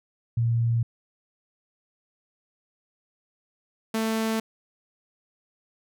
sine / sawtooth tone pair in turn, 116.54 / 222.2 Hz, A#2 / A3, 0 / +17 cents, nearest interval major seventh, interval 1117 cents, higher second, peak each -20 / -20 dBFS, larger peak neither, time 0.37-0.83 / 3.94-4.4 s, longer neither, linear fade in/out 5 ms, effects none

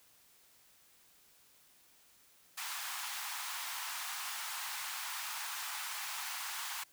pink high-pass noise, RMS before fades -41 dBFS, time 2.57-6.84 s, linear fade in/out 10 ms, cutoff 830 Hz, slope 48 dB/octave, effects white hiss -65 dBFS RMS until 6.92 s

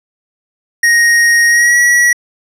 square tone with pitch glide, 1871 to 1929.2 Hz, A#6 to B6, +6 to -41 cents, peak -7 dBFS, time 0.83-2.13 s, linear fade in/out 5 ms, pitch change +53 cents, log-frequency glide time 1.48-1.78 s, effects low-pass 11000 Hz 12 dB/octave

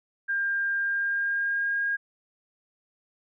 sine tone with pitch glide, 1600 to 1626.1 Hz, G6 to G#6, +35 to -37 cents, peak -24 dBFS, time 0.28-1.97 s, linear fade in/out 20 ms, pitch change +28 cents, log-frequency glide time 0.79-1.86 s, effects none

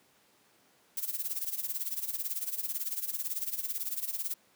violet noise with tremolo, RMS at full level -32 dBFS, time 0.97-4.34 s, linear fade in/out 2 ms, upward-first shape sine, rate 18 Hz, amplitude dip 80%, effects pink hiss -65 dBFS RMS until 4.55 s + high-pass 200 Hz 12 dB/octave

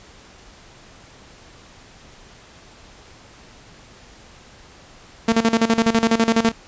sawtooth tone with tremolo, 227.2 Hz, A#3, 44 cents flat, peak -9 dBFS, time 5.28-6.52 s, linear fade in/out 5 ms, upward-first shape square, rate 12 Hz, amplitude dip 80%, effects pink hiss -46 dBFS RMS until 6.67 s + resampled to 16000 Hz

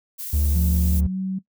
violet noise, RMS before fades -32 dBFS, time 0.18-1.01 s, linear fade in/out 20 ms
triangle tone with vibrato, 73.42 Hz, D2, in tune, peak -16 dBFS, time 0.33-1.07 s, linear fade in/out 5 ms, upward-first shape sine, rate 10 Hz, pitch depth 24 cents each way
sine tone with pitch glide, 174.61 to 189.32 Hz, F3 to F#3, 0 to +40 cents, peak -23 dBFS, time 0.55-1.39 s, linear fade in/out 10 ms, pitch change +140 cents, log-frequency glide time 0.84-1.18 s
effects noise-tail reverb RT60 0.1 s tail -17 dB re dry

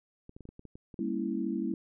clicks, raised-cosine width 3 ms, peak -34 dBFS, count 9, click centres 0.294 / 0.365 / 0.407 / 0.454 / 0.49 / 0.594 / 0.653 / 0.755 / 0.942 s
sine chord, G diminished seventh, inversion none, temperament equal with one note detuned, 199.88 / 233.1 / 277.2 / 329.6 Hz, G3 / Bb3 / Db4 / Fb4, +34 / 0 / 0 / 0 cents, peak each -35 / -35 / -37 / -34 dBFS, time 0.99-1.74 s, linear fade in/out 2 ms
effects none

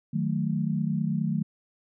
sine chord, D# diminished, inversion none, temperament equal, 155.56 / 185 / 220 Hz, D#3 / F#3 / A3, 0 / 0 / 0 cents, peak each -28 / -29 / -29 dBFS, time 0.13-1.43 s, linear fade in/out 10 ms, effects none

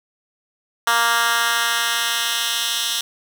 10% pulse tone with high-pass filter sweep, 233.1 Hz, A#3, in tune, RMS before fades -20 dBFS, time 0.87-3.01 s, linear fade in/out 2 ms, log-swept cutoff 1200 to 3400 Hz, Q 1.3, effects none

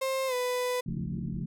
35% pulse tone with pitch glide, 530 to 497.4 Hz, C5 to B4, +22 to +12 cents, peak -26 dBFS, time 0.01-0.81 s, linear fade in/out 10 ms, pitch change -110 cents, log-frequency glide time 0.27-0.34 s
sine chord, Db augmented, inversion none, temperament equal, 138.59 / 174.61 / 220 Hz, Db3 / F3 / A3, 0 / 0 / 0 cents, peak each -36 / -35 / -38 dBFS, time 0.86-1.46 s, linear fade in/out 5 ms
pink low-pass noise, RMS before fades -41 dBFS, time 0.88-1.44 s, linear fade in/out 5 ms, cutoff 370 Hz, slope 96 dB/octave
effects none

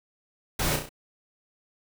pink noise with echo, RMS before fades -27 dBFS, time 0.59-0.76 s, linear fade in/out 5 ms, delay 33 ms, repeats 4, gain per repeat -5 dB, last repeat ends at 0.892 s, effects none

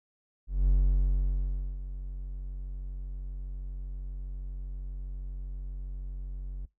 triangle tone with ADSR envelope, 46.25 Hz, F#1, in tune, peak -17 dBFS, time 0.47-6.66 s, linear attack 210 ms, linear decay 1100 ms, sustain -15 dB, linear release 12 ms, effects noise-tail reverb RT60 0.2 s tail -23 dB re dry

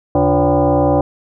sine tone with frequency modulation, 138.59 Hz, C#3, in tune, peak -10 dBFS, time 0.15-1.01 s, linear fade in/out 2 ms, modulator 216 Hz, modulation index 3.2, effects none

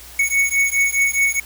square beating tone pair, 2217 / 2221.8 Hz, C#7 / C#7, 0 / +3 cents, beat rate 4.8 Hz, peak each -19 / -19 dBFS, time 0.19-1.4 s, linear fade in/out 5 ms, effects added 60 Hz sine -44 dBFS peak until 1.45 s + white hiss -40 dBFS RMS until 1.45 s

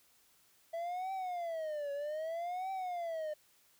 triangle tone with vibrato, 659.3 Hz, E5, in tune, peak -34 dBFS, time 0.73-3.34 s, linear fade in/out 10 ms, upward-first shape triangle, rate 0.63 Hz, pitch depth 280 cents each way, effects white hiss -68 dBFS RMS until 3.79 s

